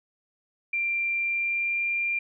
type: tone with pitch glide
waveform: sine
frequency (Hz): 2370 to 2386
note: D7 to D7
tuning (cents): +15 to +27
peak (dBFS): -24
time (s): 0.73-2.19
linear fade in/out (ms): 5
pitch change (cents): +12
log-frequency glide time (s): 1.14-1.85
effects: none